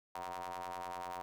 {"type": "ring-modulated tone", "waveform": "sawtooth", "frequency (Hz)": 89.9, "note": "F#2", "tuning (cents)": -49, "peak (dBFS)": -34, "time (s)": [0.15, 1.22], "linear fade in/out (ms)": 0, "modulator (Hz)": 849, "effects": []}